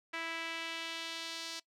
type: tone with band-pass filter sweep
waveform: sawtooth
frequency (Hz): 329.6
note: E4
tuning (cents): 0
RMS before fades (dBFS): -41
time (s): 0.13-1.6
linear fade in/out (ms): 10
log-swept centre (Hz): 2100 to 4700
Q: 1.7
effects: noise-tail reverb RT60 0.1 s tail -21 dB re dry